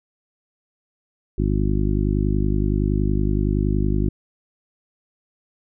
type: harmonic tone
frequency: 50.7 Hz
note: G#1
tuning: 41 cents flat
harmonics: 1 / 2 / 3 / 4 / 5 / 6 / 7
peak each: -21 / -24 / -26 / -27 / -28 / -29 / -29 dBFS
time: 1.38-4.09 s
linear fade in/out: 5 ms
effects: none